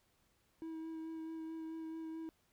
triangle tone with vibrato, 322.3 Hz, E4, 39 cents flat, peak -40 dBFS, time 0.62-2.29 s, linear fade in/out 0 ms, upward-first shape sine, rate 4.6 Hz, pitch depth 14 cents each way, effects pink hiss -75 dBFS RMS until 2.52 s

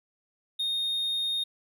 triangle tone, 3695 Hz, A#7, 16 cents flat, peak -25 dBFS, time 0.59-1.44 s, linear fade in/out 10 ms, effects none

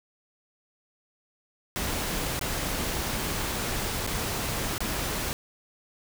pink noise with dropouts, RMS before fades -30 dBFS, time 1.76-5.33 s, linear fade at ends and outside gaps 0 ms, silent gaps 2.393-2.412 / 4.065-4.074 / 4.78-4.805 s, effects none

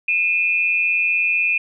sine tone pair together, 2448 / 2628 Hz, D#7 / E7, -29 / -6 cents, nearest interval minor second, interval 123 cents, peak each -17 / -21 dBFS, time 0.08-1.58 s, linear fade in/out 5 ms, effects none

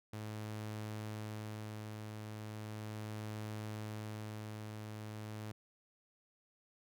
sawtooth tone with tremolo, 107.3 Hz, A2, 43 cents flat, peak -37 dBFS, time 0.13-5.52 s, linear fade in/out 5 ms, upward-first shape sine, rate 0.37 Hz, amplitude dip 30%, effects none

